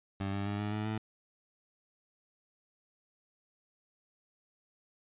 20% pulse tone with pitch steps, 97.9 / 100.01 / 102.18 / 104.38 / 106.64 / 108.94 Hz, G2 / G2 / G#2 / G#2 / G#2 / A2, -2 / +35 / -28 / +9 / +46 / -17 cents, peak -28 dBFS, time 0.2-0.98 s, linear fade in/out 5 ms, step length 130 ms, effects resampled to 8000 Hz

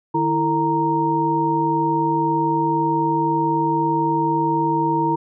sine tone cluster, 152.9 / 329.1 / 451 / 931 Hz, D#3 / E4 / A4 / A#5, -30 / -3 / +43 / -2 cents, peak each -26 / -21 / -28 / -19 dBFS, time 0.14-5.16 s, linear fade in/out 10 ms, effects none

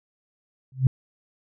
sine tone with exponential growth, 130.81 Hz, C3, in tune, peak -10 dBFS, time 0.72-0.87 s, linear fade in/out 2 ms, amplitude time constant 31 ms, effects none

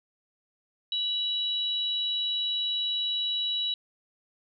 sine tone pair together, 2960 / 3900 Hz, F#7 / B7, 0 / -23 cents, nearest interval perfect fourth, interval 477 cents, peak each -33 / -27 dBFS, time 0.92-3.74 s, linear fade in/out 2 ms, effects none

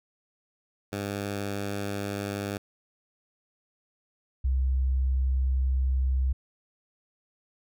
10% pulse / sine tone pair in turn, 100.7 / 65.21 Hz, G2 / C2, +47 / -5 cents, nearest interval minor sixth, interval 752 cents, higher first, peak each -22 dBFS, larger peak neither, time 0.92-2.58 / 4.44-6.33 s, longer second, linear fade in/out 10 ms, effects none

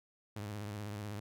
sawtooth tone with vibrato, 103.83 Hz, G#2, in tune, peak -36 dBFS, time 0.36-1.2 s, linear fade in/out 5 ms, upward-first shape sine, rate 16 Hz, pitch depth 81 cents each way, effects none

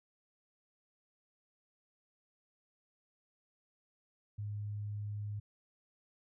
sine tone, 103.83 Hz, G#2, in tune, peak -37 dBFS, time 4.38-5.4 s, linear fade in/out 10 ms, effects none

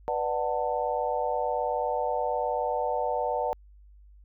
sine chord, B minor seventh, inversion none, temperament just, 493.9 / 592.7 / 740.8 / 889 Hz, B4 / D5 / F#5 / A5, 0 / +16 / +2 / +18 cents, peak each -31 dBFS, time 0.08-3.53 s, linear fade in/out 0 ms, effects added 50 Hz sine -50 dBFS peak until 4.24 s

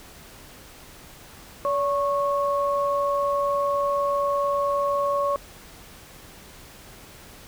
sine tone pair together, 570.1 / 1100 Hz, C#5 / C#6, +48 / -14 cents, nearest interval major seventh, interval 1138 cents, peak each -23 / -24 dBFS, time 1.65-5.36 s, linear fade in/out 0 ms, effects pink hiss -46 dBFS RMS until 7.47 s

